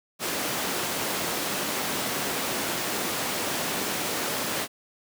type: high-pass noise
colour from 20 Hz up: pink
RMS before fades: -29 dBFS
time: 0.19-4.68 s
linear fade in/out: 50 ms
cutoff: 230 Hz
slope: 12 dB/octave
effects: none